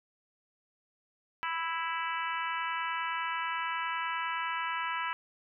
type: harmonic tone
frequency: 329.6 Hz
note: E4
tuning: in tune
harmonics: 3 / 4 / 5 / 6 / 7 / 8 / 9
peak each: -35 / -37 / -39 / -41 / -42 / -43 / -44 dBFS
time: 1.43-5.13 s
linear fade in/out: 0 ms
effects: none